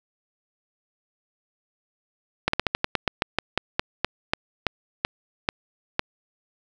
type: slowing click train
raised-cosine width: 0.3 ms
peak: -4 dBFS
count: 18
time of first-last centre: 2.48-5.994 s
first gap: 54 ms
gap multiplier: 1.15
effects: none